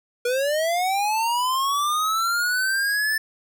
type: linear sweep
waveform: square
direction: up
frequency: 477 to 1766 Hz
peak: -21 dBFS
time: 0.25-3.18 s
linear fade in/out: 5 ms
effects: none